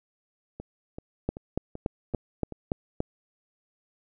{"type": "two click trains", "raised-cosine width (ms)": 2, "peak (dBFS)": [-13, -24], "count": [7, 6], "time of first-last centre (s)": [[1.29, 3.004], [0.6, 2.523]], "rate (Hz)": [3.5, 2.6], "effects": []}